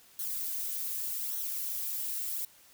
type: noise with flanger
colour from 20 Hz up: violet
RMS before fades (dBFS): -35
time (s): 0.19-2.45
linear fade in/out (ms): 2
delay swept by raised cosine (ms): 0.4 to 3.6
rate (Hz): 0.85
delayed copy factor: -0.7
effects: white hiss -59 dBFS RMS until 2.73 s

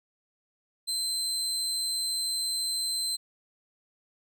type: tone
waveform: 30% pulse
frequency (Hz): 4093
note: C8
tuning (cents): -39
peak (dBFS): -25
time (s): 0.87-3.17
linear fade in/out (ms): 20
effects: none

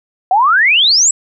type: exponential sweep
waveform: sine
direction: up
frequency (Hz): 720 to 7930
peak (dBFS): -7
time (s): 0.31-1.11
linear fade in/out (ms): 2
effects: none

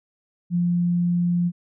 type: tone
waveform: sine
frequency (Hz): 174.61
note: F3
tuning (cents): 0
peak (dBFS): -18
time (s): 0.5-1.52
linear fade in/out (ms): 50
effects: none

